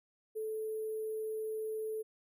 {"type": "tone with sample-and-hold", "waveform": "sine", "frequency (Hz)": 435.5, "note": "A4", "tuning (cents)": -18, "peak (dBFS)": -35, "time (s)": [0.35, 2.03], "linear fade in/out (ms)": 20, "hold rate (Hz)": 11025, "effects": []}